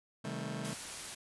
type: chord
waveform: sawtooth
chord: A half-diminished seventh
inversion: first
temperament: just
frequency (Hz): 132 / 158.4 / 198 / 220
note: C3 / Eb3 / G3 / A3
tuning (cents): +16 / +31 / +18 / 0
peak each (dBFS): -39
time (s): 0.24-0.74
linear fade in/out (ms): 10
type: noise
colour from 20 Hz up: white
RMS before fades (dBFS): -43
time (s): 0.64-1.15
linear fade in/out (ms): 10
effects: resampled to 24000 Hz